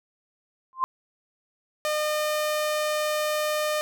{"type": "tone with exponential growth", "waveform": "sine", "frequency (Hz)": 1046.5, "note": "C6", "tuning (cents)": 0, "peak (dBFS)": -16, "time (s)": [0.73, 0.84], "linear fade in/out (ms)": 0, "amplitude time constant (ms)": 23}
{"type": "tone", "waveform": "sawtooth", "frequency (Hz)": 607, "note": "D#5", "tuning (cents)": -43, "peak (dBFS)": -20, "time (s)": [1.85, 3.81], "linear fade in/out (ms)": 0}
{"effects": []}